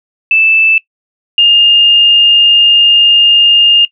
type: tone pair in turn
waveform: sine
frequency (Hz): 2637 / 2823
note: E7 / F7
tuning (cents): 0 / +18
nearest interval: minor second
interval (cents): 118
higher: second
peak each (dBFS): -5 / -3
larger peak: second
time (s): 0.31-0.78 / 1.38-3.85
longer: second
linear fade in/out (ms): 2
effects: noise-tail reverb RT60 0.1 s tail -20 dB re dry